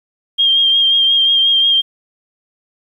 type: tone with vibrato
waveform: sine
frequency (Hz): 3209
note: G7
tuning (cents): +40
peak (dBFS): -9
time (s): 0.38-1.82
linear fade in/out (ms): 20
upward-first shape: sine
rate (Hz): 5.6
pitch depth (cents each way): 27
effects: 8-bit